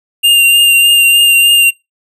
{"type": "tone with vibrato", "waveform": "square", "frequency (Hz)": 2794, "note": "F7", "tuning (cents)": 0, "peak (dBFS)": -5, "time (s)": [0.23, 1.71], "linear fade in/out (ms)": 20, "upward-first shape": "triangle", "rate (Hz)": 3.3, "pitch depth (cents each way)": 22, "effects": ["noise-tail reverb RT60 0.2 s tail -23 dB re dry"]}